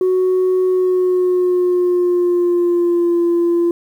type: tone with pitch glide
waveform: sine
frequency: 370 to 343.2 Hz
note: F#4 to F4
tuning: 0 to -30 cents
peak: -10 dBFS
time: 0.01-3.71 s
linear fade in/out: 2 ms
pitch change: -130 cents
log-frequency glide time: 0.65-3.23 s
effects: tanh soft clip ceiling -10 dBFS + 8-bit